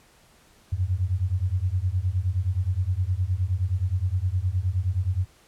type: beating tone pair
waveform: sine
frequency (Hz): 87.31 / 96.91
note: F2 / G2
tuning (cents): 0 / -19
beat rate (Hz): 9.6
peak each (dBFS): -25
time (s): 0.72-5.26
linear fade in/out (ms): 10
effects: pink hiss -57 dBFS RMS until 5.47 s + low-pass 12000 Hz 12 dB/octave